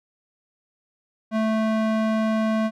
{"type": "tone with band-pass filter", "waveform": "square", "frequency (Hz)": 219.6, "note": "A3", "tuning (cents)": -3, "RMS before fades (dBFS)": -22, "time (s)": [1.31, 2.71], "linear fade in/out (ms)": 50, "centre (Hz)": 580, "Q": 0.51, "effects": []}